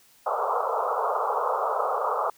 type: band-pass noise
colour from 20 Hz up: white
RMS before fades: -26 dBFS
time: 0.26-2.3 s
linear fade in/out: 5 ms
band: 430 to 1300 Hz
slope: 96 dB/octave
effects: white hiss -58 dBFS RMS until 2.37 s